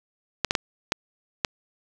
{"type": "clicks", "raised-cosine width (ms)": 0.2, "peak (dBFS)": -4, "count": 5, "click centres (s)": [0.447, 0.509, 0.552, 0.921, 1.448], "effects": []}